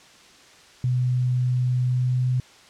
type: tone with pitch glide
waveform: sine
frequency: 125.4 to 126.64 Hz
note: B2 to B2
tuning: +27 to +44 cents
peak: -19 dBFS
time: 0.84-2.4 s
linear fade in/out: 2 ms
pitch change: +17 cents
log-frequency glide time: 1.82-2.28 s
effects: white hiss -50 dBFS RMS until 2.69 s + low-pass 6000 Hz 12 dB/octave